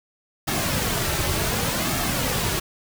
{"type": "noise with flanger", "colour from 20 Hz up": "pink", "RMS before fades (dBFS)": -24, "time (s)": [0.47, 2.6], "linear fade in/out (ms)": 10, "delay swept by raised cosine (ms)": [2, 4.2], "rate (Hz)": 0.67, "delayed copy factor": -0.55, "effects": []}